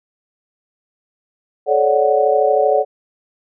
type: chord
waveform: sine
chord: D major seventh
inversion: second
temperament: equal with one note detuned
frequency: 431.7 / 554.4 / 587.3 / 740 Hz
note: A4 / C#5 / D5 / F#5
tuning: -33 / 0 / 0 / 0 cents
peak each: -17 dBFS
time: 1.66-2.85 s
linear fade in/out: 50 ms
effects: none